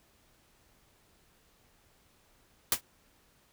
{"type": "noise with exponential decay", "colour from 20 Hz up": "white", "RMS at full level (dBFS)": -21, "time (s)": [2.72, 2.81], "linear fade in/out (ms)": 2, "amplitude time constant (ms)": 19, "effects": ["pink hiss -66 dBFS RMS until 3.52 s"]}